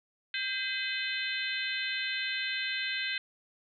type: harmonic tone with a mistuned harmonic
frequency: 510 Hz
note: C5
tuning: 44 cents flat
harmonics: 3 / 4 / 5 / 6 / 7 / 8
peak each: -36 / -37 / -38 / -39 / -39 / -40 dBFS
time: 0.34-3.18 s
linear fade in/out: 2 ms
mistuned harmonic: 3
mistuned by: +59 cents
effects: none